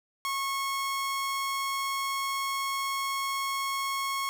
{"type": "tone", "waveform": "sawtooth", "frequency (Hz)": 1094, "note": "C#6", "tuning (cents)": -23, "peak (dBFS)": -25, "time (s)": [0.25, 4.29], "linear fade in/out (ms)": 0, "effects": []}